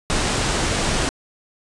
pink low-pass noise, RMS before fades -21 dBFS, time 0.1-1.09 s, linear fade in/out 0 ms, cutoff 9400 Hz, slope 48 dB/octave, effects resampled to 24000 Hz

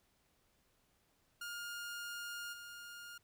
sawtooth tone with level steps, 1415 Hz, F6, 22 cents sharp, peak -39 / -45 dBFS, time 1.41-3.18 s, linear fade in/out 5 ms, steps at 2.52 s, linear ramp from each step 20 ms, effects pink hiss -75 dBFS RMS until 3.23 s

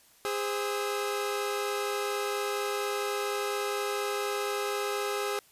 sawtooth tone cluster, 408.6 / 519 / 1290 Hz, G#4 / C5 / E6, -28 / -14 / -38 cents, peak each -27 / -33 / -33 dBFS, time 0.25-5.39 s, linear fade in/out 0 ms, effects white hiss -60 dBFS RMS until 5.51 s + resampled to 32000 Hz

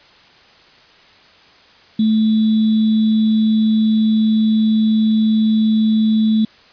sine tone with sample-and-hold, 218.6 Hz, A3, 11 cents flat, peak -11 dBFS, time 1.99-6.45 s, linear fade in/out 5 ms, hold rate 3675 Hz, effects white hiss -47 dBFS RMS until 6.72 s + resampled to 11025 Hz

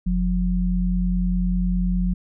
sine tone pair together, 45.08 / 180.3 Hz, F#1 / F#3, -44 / -45 cents, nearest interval 2 octaves, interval 2399 cents, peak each -21 dBFS, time 0.06-2.14 s, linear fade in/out 10 ms, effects none

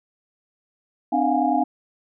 sine tone cluster, 260.1 / 299.2 / 697 / 727 / 824 Hz, C4 / D4 / F5 / F#5 / G#5, -10 / +32 / -4 / -31 / -14 cents, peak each -24 dBFS, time 1.12-1.64 s, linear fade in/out 10 ms, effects none

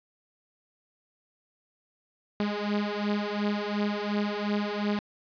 sawtooth beating tone pair, 205.4 / 208.2 Hz, G#3 / G#3, -19 / +5 cents, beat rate 2.8 Hz, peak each -26 dBFS, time 2.4-4.99 s, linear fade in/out 0 ms, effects resampled to 11025 Hz + 8-bit

